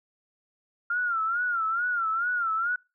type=tone with vibrato; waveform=sine; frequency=1387 Hz; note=F6; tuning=12 cents flat; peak=-24 dBFS; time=0.9-2.76 s; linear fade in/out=5 ms; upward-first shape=sine; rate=2.3 Hz; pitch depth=110 cents each way; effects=noise-tail reverb RT60 0.3 s tail -26 dB re dry